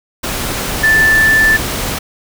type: tone in noise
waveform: sine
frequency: 1760 Hz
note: A6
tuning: in tune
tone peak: -7 dBFS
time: 0.83-1.57 s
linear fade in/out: 10 ms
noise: pink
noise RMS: -19 dBFS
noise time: 0.23-1.99 s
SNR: +9 dB
effects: none